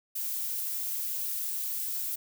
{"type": "noise", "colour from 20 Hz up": "violet", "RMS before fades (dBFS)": -33, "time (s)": [0.15, 2.16], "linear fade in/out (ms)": 10, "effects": []}